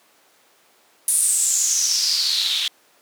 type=noise with band-pass filter sweep; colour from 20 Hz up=white; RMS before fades=-20 dBFS; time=1.08-2.68 s; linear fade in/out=2 ms; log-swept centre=9900 to 3300 Hz; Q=7; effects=pink hiss -56 dBFS RMS until 3.01 s + high-pass 400 Hz 12 dB/octave